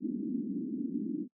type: band-pass noise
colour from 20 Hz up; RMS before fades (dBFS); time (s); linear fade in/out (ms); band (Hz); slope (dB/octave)
pink; -35; 0-1.28; 50; 210 to 310; 48
effects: noise-tail reverb RT60 0.1 s tail -24 dB re dry